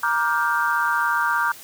sine chord, G minor seventh, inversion first, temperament just, 940.8 / 1176 / 1411.2 / 1568 Hz, Bb5 / D6 / F6 / G6, +16 / +2 / +18 / 0 cents, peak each -24 dBFS, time 0.03-1.52 s, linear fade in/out 5 ms, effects white hiss -42 dBFS RMS until 1.63 s + high-pass 60 Hz 12 dB/octave

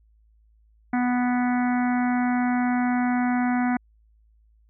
harmonic tone, 246.9 Hz, B3, in tune, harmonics 1 / 3 / 4 / 5 / 6 / 7 / 8 / 9, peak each -21 / -28 / -36 / -38 / -34 / -39 / -37 / -41 dBFS, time 0.93-3.77 s, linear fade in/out 5 ms, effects added 54 Hz sine -56 dBFS peak until 4.69 s

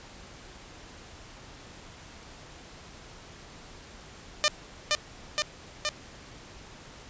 5% pulse tone with echo, 602 Hz, D5, 43 cents sharp, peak -9 dBFS, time 4.44-4.48 s, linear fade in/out 0 ms, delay 470 ms, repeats 3, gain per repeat -2 dB, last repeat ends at 5.89 s, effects pink hiss -48 dBFS RMS until 7.09 s + resampled to 16000 Hz

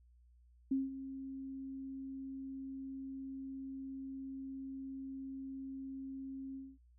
sine tone with ADSR envelope, 268.3 Hz, C4, 44 cents sharp, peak -29 dBFS, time 0.71-6.78 s, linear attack 7 ms, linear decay 180 ms, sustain -13 dB, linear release 230 ms, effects added 60 Hz sine -62 dBFS peak until 6.98 s

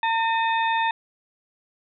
harmonic tone with a mistuned harmonic, 907 Hz, A#5, 48 cents flat, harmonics 1 / 2 / 3 / 4, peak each -21 / -27 / -31 / -33 dBFS, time 0.03-0.91 s, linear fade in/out 2 ms, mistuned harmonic 3, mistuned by -120 cents, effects none

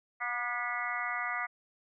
harmonic tone with a mistuned harmonic, 241.8 Hz, B3, 36 cents flat, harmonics 3 / 4 / 5 / 6 / 7 / 8 / 9, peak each -40 / -44 / -37 / -40 / -46 / -36 / -41 dBFS, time 0.2-1.47 s, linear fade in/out 20 ms, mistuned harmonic 8, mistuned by +31 cents, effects none

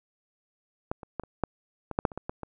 clicks, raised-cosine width 1 ms, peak -15 / -27 / -17 / -29 / -11 / -20 / -10 / -8 / -28 / -20 / -18 / -22 dBFS, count 12, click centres 0.915 / 1.032 / 1.197 / 1.236 / 1.437 / 1.913 / 1.989 / 2.052 / 2.118 / 2.176 / 2.295 / 2.433 s, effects none

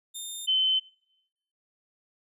15% pulse / sine tone pair in turn, 3631 / 3062 Hz, A#7 / G7, -46 / -41 cents, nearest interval minor third, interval 295 cents, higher first, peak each -28 / -21 dBFS, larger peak second, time 0.14-0.47 / 0.47-0.8 s, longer neither, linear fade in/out 20 ms, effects noise-tail reverb RT60 0.9 s tail -26 dB re dry + resampled to 32000 Hz

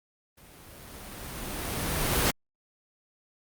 pink noise with level ramp, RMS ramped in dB -53 to -23 dBFS, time 0.37-2.31 s, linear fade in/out 10 ms, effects Opus 32 kbps

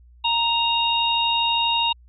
harmonic tone, 932.3 Hz, A#5, in tune, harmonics 1 / 3 / 4, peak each -22 / -23 / -23 dBFS, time 0.24-1.93 s, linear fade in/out 10 ms, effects added 60 Hz sine -47 dBFS peak until 2.08 s

